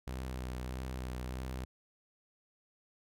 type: tone with vibrato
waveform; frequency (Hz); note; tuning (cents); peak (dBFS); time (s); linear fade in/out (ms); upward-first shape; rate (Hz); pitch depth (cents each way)
sawtooth; 63.4; B1; +46; -34; 0.07-1.65; 5; sine; 1.6; 26
effects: none